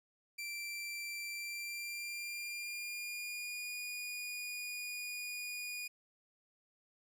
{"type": "tone with pitch glide", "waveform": "sawtooth", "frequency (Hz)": [2349, 2450], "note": ["D7", "D#7"], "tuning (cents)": [0, -27], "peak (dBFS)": -37, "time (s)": [0.38, 5.88], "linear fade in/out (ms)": 10, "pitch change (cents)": 73, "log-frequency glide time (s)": [1.32, 3.77], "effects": []}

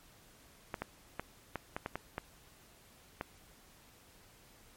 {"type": "clicks", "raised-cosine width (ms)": 0.5, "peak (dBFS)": -21, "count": 9, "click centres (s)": [0.742, 0.82, 1.196, 1.557, 1.765, 1.861, 1.956, 2.181, 3.211], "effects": ["pink hiss -61 dBFS RMS until 4.76 s", "MP3 64 kbps"]}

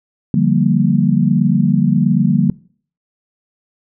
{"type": "chord", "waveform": "sine", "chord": "G minor seventh", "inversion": "second", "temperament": "equal", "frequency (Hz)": [146.83, 174.61, 196, 233.1], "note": ["D3", "F3", "G3", "Bb3"], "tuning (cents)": [0, 0, 0, 0], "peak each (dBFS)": -16, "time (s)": [0.34, 2.5], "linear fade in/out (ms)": 2, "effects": ["noise-tail reverb RT60 0.5 s tail -23 dB re dry"]}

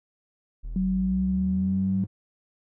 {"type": "linear sweep", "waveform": "triangle", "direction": "up", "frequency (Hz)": [36.71, 105.3], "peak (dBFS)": -29, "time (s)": [0.63, 2.07], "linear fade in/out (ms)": 20}
{"type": "tone with pitch glide", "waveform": "sine", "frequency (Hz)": [187.8, 190.97], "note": ["F#3", "G3"], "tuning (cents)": [26, -45], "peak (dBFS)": -22, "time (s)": [0.76, 2.04], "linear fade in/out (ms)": 2, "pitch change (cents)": 29, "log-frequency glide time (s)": [1.56, 1.73]}
{"effects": []}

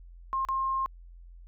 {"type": "tone with dropouts", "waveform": "sine", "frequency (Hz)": 1065, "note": "C6", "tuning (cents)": 30, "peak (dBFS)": -26, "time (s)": [0.33, 0.86], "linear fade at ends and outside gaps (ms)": 0, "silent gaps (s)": [0.45, 0.487], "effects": ["added 43 Hz sine -46 dBFS peak until 1.47 s"]}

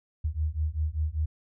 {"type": "beating tone pair", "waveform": "sine", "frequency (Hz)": [75, 80.1], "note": ["D2", "E2"], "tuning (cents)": [37, -49], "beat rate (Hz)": 5.1, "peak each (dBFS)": -29, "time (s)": [0.24, 1.26], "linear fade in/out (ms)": 10, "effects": []}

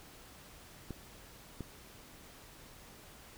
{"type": "clicks", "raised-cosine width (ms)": 3, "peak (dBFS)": -27, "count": 2, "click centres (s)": [0.907, 1.607], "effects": ["pink hiss -55 dBFS RMS until 3.37 s"]}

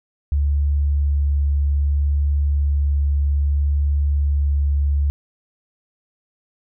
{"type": "tone with vibrato", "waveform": "sine", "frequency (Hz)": 71.6, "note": "D2", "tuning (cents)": -43, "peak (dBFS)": -15, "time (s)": [0.32, 5.1], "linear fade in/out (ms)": 0, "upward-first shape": "sine", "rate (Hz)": 0.63, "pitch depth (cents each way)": 8, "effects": []}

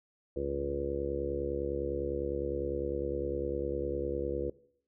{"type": "harmonic tone with a mistuned harmonic", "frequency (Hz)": 69.9, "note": "C#2", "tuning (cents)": 15, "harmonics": [1, 2, 3, 4, 5, 6, 7, 8], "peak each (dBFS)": [-40, -45, -46, -43, -36, -40, -35, -45], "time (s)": [0.36, 4.5], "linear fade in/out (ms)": 5, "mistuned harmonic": 2, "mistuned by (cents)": 19, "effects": ["noise-tail reverb RT60 0.6 s tail -19 dB re dry"]}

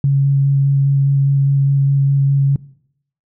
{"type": "tone with vibrato", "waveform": "sine", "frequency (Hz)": 138.59, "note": "C#3", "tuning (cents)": 0, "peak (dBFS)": -10, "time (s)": [0.04, 2.56], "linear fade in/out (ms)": 2, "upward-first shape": "square", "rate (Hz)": 4.9, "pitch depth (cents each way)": 8, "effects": ["noise-tail reverb RT60 0.7 s tail -20 dB re dry"]}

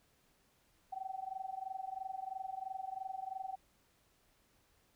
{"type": "tone with amplitude modulation", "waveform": "sine", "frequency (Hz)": 763, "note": "G5", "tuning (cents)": -47, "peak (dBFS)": -36, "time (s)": [0.92, 3.56], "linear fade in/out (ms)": 10, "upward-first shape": "sine", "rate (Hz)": 23, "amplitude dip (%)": 90, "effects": ["pink hiss -72 dBFS RMS until 4.95 s"]}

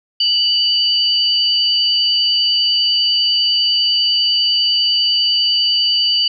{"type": "tone pair together", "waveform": "sine", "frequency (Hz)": [2960, 4625], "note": ["F#7", "D8"], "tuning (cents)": [0, -27], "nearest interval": "minor sixth", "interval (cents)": 773, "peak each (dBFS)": -15, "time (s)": [0.2, 6.28], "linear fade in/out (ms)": 5, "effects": []}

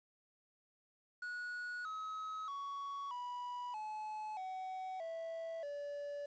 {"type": "tone with pitch steps", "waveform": "triangle", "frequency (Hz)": [1460, 1278.4, 1119.3, 980.1, 858.1, 751.4, 657.9, 576.1], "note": ["F#6", "D#6", "C#6", "B5", "A5", "F#5", "E5", "D5"], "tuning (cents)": [-24, 47, 16, -13, -44, 26, -4, -33], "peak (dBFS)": -39, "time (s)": [1.22, 6.26], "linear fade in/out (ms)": 5, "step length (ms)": 630, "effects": ["resampled to 16000 Hz", "11-bit"]}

